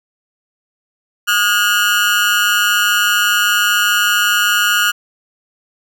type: tone with amplitude modulation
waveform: 30% pulse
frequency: 1436 Hz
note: F6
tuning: 48 cents sharp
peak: -5 dBFS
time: 1.27-4.92 s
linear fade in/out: 20 ms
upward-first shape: sine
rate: 205 Hz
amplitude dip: 85%
effects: none